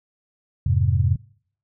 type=chord; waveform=sine; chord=F minor; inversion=none; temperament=just; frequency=87.31 / 104.77 / 130.96 Hz; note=F2 / Ab2 / C3; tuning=0 / +16 / +2 cents; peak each=-20 / -21 / -21 dBFS; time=0.66-1.16 s; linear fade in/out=5 ms; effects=noise-tail reverb RT60 0.6 s tail -24 dB re dry